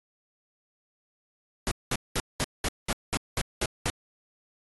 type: noise bursts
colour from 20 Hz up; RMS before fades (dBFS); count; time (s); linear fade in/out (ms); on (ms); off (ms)
pink; -27; 10; 1.67-3.9; 0; 43; 200
effects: AAC 32 kbps